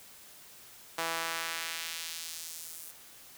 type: tone with high-pass filter sweep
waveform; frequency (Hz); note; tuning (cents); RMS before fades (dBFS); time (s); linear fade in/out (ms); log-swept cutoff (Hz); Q
sawtooth; 164.81; E3; 0; -38; 0.98-2.91; 5; 770 to 11000; 0.85
effects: white hiss -53 dBFS RMS until 3.37 s